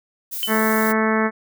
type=noise; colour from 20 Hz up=violet; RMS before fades=-28 dBFS; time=0.31-0.93 s; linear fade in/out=20 ms
type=tone with exponential decay; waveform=sine; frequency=3028 Hz; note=F#7; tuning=39 cents sharp; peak=-18 dBFS; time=0.43-0.61 s; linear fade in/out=0 ms; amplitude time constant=39 ms
type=harmonic tone; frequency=219.3 Hz; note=A3; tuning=6 cents flat; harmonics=1 / 2 / 3 / 4 / 5 / 6 / 7 / 8 / 9 / 10; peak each=-20 / -23 / -27 / -28 / -27 / -27 / -30 / -26 / -31 / -32 dBFS; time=0.47-1.31 s; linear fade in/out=50 ms
effects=none